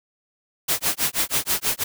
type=noise with tremolo; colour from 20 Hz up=white; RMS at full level=-20 dBFS; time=0.68-1.84 s; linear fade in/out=10 ms; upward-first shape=sine; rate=6.2 Hz; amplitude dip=100%; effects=none